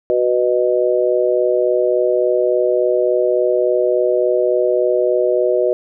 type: chord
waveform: sine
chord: B major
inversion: second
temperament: just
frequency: 370.4 / 493.9 / 617.4 Hz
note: F#4 / B4 / D#5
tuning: +2 / 0 / -14 cents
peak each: -17 dBFS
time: 0.1-5.73 s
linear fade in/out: 0 ms
effects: none